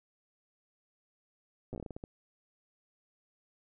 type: slowing click train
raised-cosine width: 2 ms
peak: -28 dBFS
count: 11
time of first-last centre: 1.73-2.039 s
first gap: 8 ms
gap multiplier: 1.28
effects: none